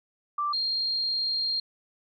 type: tone pair in turn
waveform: sine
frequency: 1174.7 / 4213 Hz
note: D6 / C8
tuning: 0 / +11 cents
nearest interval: octave + minor seventh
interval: 2211 cents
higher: second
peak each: -25 dBFS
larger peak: neither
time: 0.38-0.53 / 0.53-1.6 s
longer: second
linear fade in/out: 5 ms
effects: none